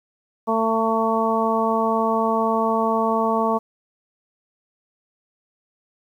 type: harmonic tone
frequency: 224.1 Hz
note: A3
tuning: 32 cents sharp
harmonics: 1 / 2 / 3 / 4 / 5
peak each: -24 / -24 / -24 / -24 / -24 dBFS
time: 0.47-3.59 s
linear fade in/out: 20 ms
effects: 9-bit